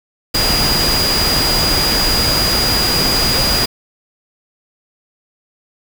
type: tone in noise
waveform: sine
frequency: 4874 Hz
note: D#8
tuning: 37 cents flat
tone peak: -15 dBFS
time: 0.34-3.66 s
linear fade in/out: 10 ms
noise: pink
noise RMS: -17 dBFS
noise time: 0.34-3.66 s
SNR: -1 dB
effects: none